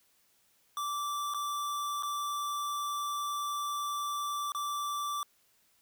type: tone with dropouts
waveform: square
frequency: 1167 Hz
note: D6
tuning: 11 cents flat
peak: -33 dBFS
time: 0.77-5.23 s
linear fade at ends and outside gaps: 1 ms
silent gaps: 1.338-1.345 / 2.025-2.032 / 4.52-4.548 s
effects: white hiss -69 dBFS RMS until 5.81 s